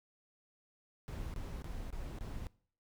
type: noise bursts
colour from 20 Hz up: brown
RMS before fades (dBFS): -42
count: 5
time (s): 1.08-2.468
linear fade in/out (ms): 0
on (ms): 260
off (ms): 22
effects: noise-tail reverb RT60 0.5 s tail -21 dB re dry